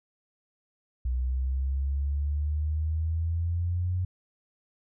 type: exponential sweep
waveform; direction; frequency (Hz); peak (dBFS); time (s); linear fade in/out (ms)
sine; up; 61.74 to 91.6; -25; 1.05-4.05; 5
effects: none